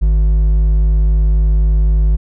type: tone with hard clipping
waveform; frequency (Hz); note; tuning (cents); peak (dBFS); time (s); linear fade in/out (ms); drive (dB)
triangle; 51.91; G#1; 0; -10; 0.01-2.17; 20; 8
effects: none